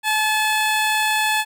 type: tone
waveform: 15% pulse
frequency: 862 Hz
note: A5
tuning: 36 cents flat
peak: -11 dBFS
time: 0.03-1.45 s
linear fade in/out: 50 ms
effects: none